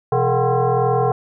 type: tone with frequency modulation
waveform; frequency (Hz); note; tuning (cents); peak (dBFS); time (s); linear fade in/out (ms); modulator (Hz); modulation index
sine; 169.1; E3; +44; -14; 0.12-1.12; 2; 296; 2.7
effects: none